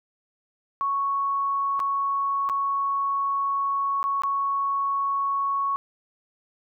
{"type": "tone with dropouts", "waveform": "sine", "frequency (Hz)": 1108.7, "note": "C#6", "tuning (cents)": 0, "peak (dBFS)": -22, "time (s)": [0.81, 5.76], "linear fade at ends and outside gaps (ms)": 0, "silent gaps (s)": [[1.794, 1.801], [2.49, 2.497], [4.029, 4.04], [4.22, 4.235]], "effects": []}